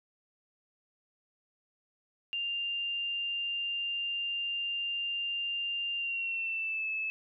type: tone with pitch glide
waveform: sine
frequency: 2794 to 2607 Hz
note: F7 to E7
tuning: 0 to -20 cents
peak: -31 dBFS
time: 2.33-7.1 s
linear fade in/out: 0 ms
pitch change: -120 cents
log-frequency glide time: 5.96-6.88 s
effects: none